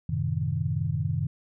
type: chord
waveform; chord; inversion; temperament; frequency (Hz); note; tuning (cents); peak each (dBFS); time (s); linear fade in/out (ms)
sine; F# diminished seventh; none; equal; 92.5 / 110 / 130.81 / 155.56; F#2 / A2 / C3 / Eb3; 0 / 0 / 0 / 0; -31 / -32 / -30 / -29; 0.09-1.27; 5
effects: none